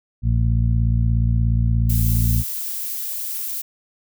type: harmonic tone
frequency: 56.9 Hz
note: A#1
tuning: 41 cents flat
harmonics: 1 / 2 / 3 / 4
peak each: -18 / -18 / -29 / -29 dBFS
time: 0.22-2.44 s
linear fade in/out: 50 ms
type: noise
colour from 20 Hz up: violet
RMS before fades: -27 dBFS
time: 1.89-3.62 s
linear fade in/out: 10 ms
effects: none